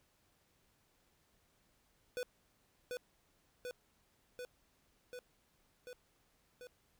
square tone with echo, 495.6 Hz, B4, 6 cents sharp, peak -38 dBFS, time 2.17-2.23 s, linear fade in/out 0 ms, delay 740 ms, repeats 6, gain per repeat -2 dB, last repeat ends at 6.67 s, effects pink hiss -74 dBFS RMS until 6.99 s

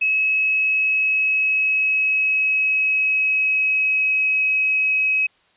sine tone with pitch glide, 2573 to 2551 Hz, E7 to D#7, -43 to +43 cents, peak -16 dBFS, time 0.01-5.27 s, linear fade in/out 10 ms, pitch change -14 cents, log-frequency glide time 0.2-4.22 s, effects white hiss -59 dBFS RMS until 5.56 s + resampled to 8000 Hz

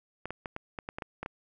clicks, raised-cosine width 0.5 ms, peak -21 dBFS, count 10, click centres 0.256 / 0.306 / 0.458 / 0.564 / 0.788 / 0.889 / 0.985 / 1.022 / 1.23 / 1.261 s, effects none

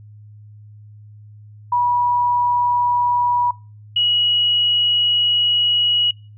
sine tone pair in turn, 971 / 2910 Hz, B5 / F#7, -30 / -29 cents, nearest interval octave + perfect fifth, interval 1901 cents, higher second, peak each -14 dBFS, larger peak neither, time 1.72-3.51 / 3.96-6.11 s, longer second, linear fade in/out 5 ms, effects noise-tail reverb RT60 0.4 s tail -26 dB re dry + added 105 Hz sine -39 dBFS peak until 6.37 s

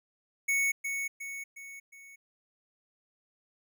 square tone with echo, 2217 Hz, C#7, in tune, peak -26 dBFS, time 0.48-0.72 s, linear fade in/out 10 ms, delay 360 ms, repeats 4, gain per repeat -6 dB, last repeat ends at 2.16 s, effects none

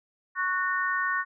sine chord, F# major, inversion second, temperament equal with one note detuned, 1108.7 / 1480 / 1829.4 Hz, C#6 / F#6 / A#6, 0 / 0 / -33 cents, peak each -29 / -29 / -29 dBFS, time 0.35-1.25 s, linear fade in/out 50 ms, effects none

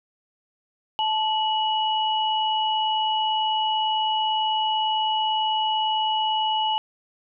sine tone pair together, 871 / 2930 Hz, A5 / F#7, -18 / -18 cents, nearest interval octave + major sixth, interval 2100 cents, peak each -22 / -25 dBFS, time 0.99-6.78 s, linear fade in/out 0 ms, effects none

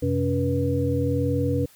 sine tone cluster, 90.8 / 131.7 / 282.2 / 484.6 Hz, F#2 / C3 / C#4 / B4, -32 / +12 / +31 / -33 cents, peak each -26 dBFS, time 0.02-1.66 s, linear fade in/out 10 ms, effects white hiss -54 dBFS RMS until 1.75 s

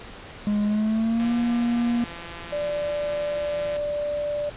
triangle tone with pitch glide, 207.7 to 237.2 Hz, G#3 to A#3, 0 to +30 cents, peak -18 dBFS, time 0.47-2.04 s, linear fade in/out 0 ms, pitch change +230 cents, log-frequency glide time 0.65-1.32 s
click train, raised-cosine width 0.3 ms, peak -23 dBFS, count 437, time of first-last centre 1.2-3.765 s, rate 170 Hz
sine tone, 587.3 Hz, D5, in tune, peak -24 dBFS, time 2.52-4.5 s, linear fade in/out 10 ms
effects pink hiss -41 dBFS RMS until 4.56 s + resampled to 8000 Hz

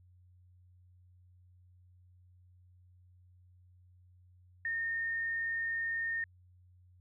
sine tone, 1831 Hz, A#6, 32 cents flat, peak -32 dBFS, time 4.65-6.24 s, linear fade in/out 2 ms, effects added 90 Hz sine -59 dBFS peak until 7 s

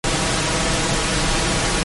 pink noise with comb filter, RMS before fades -19 dBFS, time 0.04-1.83 s, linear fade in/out 0 ms, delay 6.2 ms, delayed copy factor +0.6, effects low-pass 11000 Hz 12 dB/octave + MP3 48 kbps

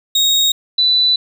35% pulse / sine tone pair in turn, 3758 / 3981 Hz, A#7 / B7, +13 / +13 cents, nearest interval minor second, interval 100 cents, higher second, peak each -9 / -10 dBFS, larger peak first, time 0.15-0.52 / 0.78-1.16 s, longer second, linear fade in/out 5 ms, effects none

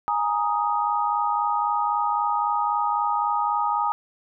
sine chord, Ab suspended second, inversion none, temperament just, 830.6 / 934.4 / 1245.9 Hz, Ab5 / Bb5 / Eb6, 0 / +4 / +2 cents, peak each -25 dBFS, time 0.08-3.92 s, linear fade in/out 0 ms, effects none

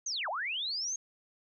sine linear two-way sweep, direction down then up, 6580 to 582 to 6580 Hz, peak -32 dBFS, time 0.06-0.96 s, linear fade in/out 5 ms, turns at 0.29 s, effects none

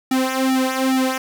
sawtooth tone with flanger, 261.6 Hz, C4, in tune, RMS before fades -19 dBFS, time 0.11-1.18 s, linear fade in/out 5 ms, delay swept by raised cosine 1.9 to 3.6 ms, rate 2.4 Hz, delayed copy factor -0.85, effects 8-bit

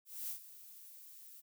violet noise with ADSR envelope, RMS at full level -40 dBFS, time 0.05-1.42 s, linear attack 240 ms, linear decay 100 ms, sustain -15 dB, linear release 27 ms, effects none

